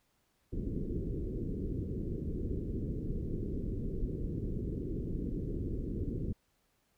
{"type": "low-pass noise", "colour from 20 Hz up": "pink", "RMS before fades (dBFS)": -36, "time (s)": [0.52, 6.33], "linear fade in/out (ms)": 10, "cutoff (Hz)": 430, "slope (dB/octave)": 48, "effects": ["pink hiss -75 dBFS RMS until 6.97 s"]}